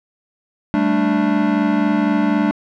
square chord, G suspended second, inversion none, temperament equal, 196 / 220 / 293.7 Hz, G3 / A3 / D4, 0 / 0 / 0 cents, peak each -21 / -20 / -18 dBFS, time 0.74-2.51 s, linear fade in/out 0 ms, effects low-pass 2000 Hz 12 dB/octave

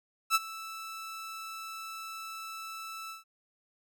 sawtooth tone with ADSR envelope, 1318.5 Hz, E6, in tune, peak -17 dBFS, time 0.3-3.24 s, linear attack 51 ms, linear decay 32 ms, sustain -19 dB, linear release 140 ms, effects none

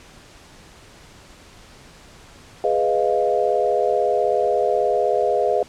sine chord, F half-diminished seventh, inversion first, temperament equal, 415.3 / 493.9 / 622.3 / 698.5 Hz, Ab4 / Cb5 / Eb5 / F5, 0 / 0 / 0 / 0 cents, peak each -22 dBFS, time 2.64-5.63 s, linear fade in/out 2 ms, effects pink hiss -46 dBFS RMS until 5.68 s + low-pass 8000 Hz 12 dB/octave

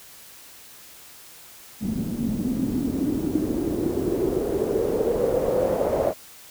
white noise with low-pass filter sweep, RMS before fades -24 dBFS, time 1.8-6.14 s, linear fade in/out 50 ms, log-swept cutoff 210 to 590 Hz, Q 6, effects white hiss -46 dBFS RMS until 6.5 s

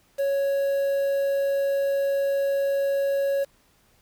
triangle tone with quantisation, 554.4 Hz, C#5, in tune, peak -19 dBFS, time 0.18-3.45 s, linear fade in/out 20 ms, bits 7, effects pink hiss -62 dBFS RMS until 4.01 s

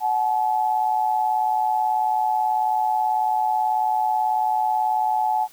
sine tone pair together, 740.7 / 859 Hz, F#5 / A5, +2 / -42 cents, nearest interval minor third, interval 256 cents, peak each -23 / -20 dBFS, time 0-5.48 s, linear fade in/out 50 ms, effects white hiss -51 dBFS RMS until 5.52 s

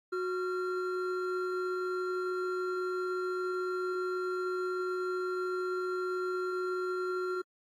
triangle tone pair together, 366.5 / 1377 Hz, F#4 / F6, -16 / -25 cents, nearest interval octave + major seventh, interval 2291 cents, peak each -30 / -35 dBFS, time 0.12-7.42 s, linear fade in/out 10 ms, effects AAC 48 kbps

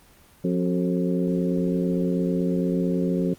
harmonic tone with a mistuned harmonic, 89 Hz, F2, 33 cents sharp, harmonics 2 / 3 / 4 / 5 / 6, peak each -23 / -27 / -29 / -31 / -33 dBFS, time 0.44-3.34 s, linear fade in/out 5 ms, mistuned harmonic 4, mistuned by +63 cents, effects pink hiss -54 dBFS RMS until 3.38 s + Opus 24 kbps

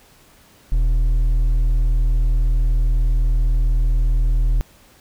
triangle tone with hard clipping, 40 Hz, D#1, 49 cents sharp, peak -15 dBFS, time 0.72-4.61 s, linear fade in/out 0 ms, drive 8 dB, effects pink hiss -51 dBFS RMS until 5 s

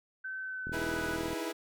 sine tone with pitch glide, 1533 to 1483.3 Hz, G6 to F#6, -39 to +4 cents, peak -36 dBFS, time 0.24-1.17 s, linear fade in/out 10 ms, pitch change -57 cents, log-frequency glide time 0.4-1.06 s
click train, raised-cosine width 3 ms, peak -28 dBFS, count 28, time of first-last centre 0.67-1.332 s, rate 40.8 Hz
sawtooth chord, E major seventh, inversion third, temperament equal with one note detuned, 311.1 / 329.6 / 415.3 / 487.4 Hz, D#4 / E4 / G#4 / B4, 0 / 0 / 0 / -23 cents, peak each -38 / -33 / -37 / -37 dBFS, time 0.72-1.53 s, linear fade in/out 20 ms
effects none

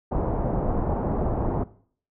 pink low-pass noise, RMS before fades -25 dBFS, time 0.11-1.64 s, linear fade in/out 10 ms, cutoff 890 Hz, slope 24 dB/octave, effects noise-tail reverb RT60 0.5 s tail -18 dB re dry

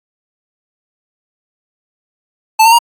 square tone with pitch steps, 880 / 910 / 941 Hz, A5 / A#5 / A#5, 0 / -42 / +16 cents, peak -5 dBFS, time 2.59-2.788 s, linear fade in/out 10 ms, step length 66 ms, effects AAC 64 kbps

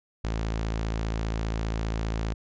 sawtooth tone, 55 Hz, A1, in tune, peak -23 dBFS, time 0.24-2.34 s, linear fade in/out 5 ms, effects resampled to 16000 Hz

